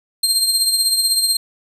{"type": "tone with tremolo", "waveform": "25% pulse", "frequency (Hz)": 4186, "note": "C8", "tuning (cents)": 0, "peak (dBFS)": -7, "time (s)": [0.23, 1.37], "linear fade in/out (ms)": 5, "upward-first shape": "triangle", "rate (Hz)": 16, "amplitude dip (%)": 60, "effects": ["8-bit"]}